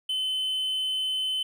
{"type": "tone", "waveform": "triangle", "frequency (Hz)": 3048, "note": "G7", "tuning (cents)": -49, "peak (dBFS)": -24, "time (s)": [0.09, 1.43], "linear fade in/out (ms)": 5, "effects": []}